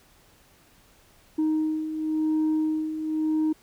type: beating tone pair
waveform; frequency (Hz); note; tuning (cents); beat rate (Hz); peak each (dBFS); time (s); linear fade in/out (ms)
sine; 311.1 / 312.05; D#4 / D#4; 0 / +5; 0.95; -28 / -22; 1.38-3.53; 10
effects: tanh soft clip ceiling -19 dBFS + pink hiss -58 dBFS RMS until 3.62 s